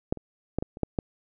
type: clicks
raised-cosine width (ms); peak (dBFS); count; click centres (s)
2; -10 / -27 / -12 / -16 / -27 / -11 / -12; 7; 0.125 / 0.173 / 0.586 / 0.625 / 0.771 / 0.833 / 0.988
effects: none